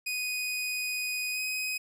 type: tone with pitch glide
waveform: sawtooth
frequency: 2489 to 2515 Hz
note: D#7 to D#7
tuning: 0 to +18 cents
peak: -27 dBFS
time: 0.06-1.78 s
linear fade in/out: 10 ms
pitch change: +18 cents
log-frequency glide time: 1.32-1.4 s
effects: none